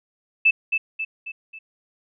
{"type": "tone with echo", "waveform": "sine", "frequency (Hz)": 2631, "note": "E7", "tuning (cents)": -4, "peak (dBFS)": -12, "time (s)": [0.45, 0.51], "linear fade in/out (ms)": 10, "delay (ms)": 270, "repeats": 4, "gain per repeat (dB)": -6, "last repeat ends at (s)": 1.59, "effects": []}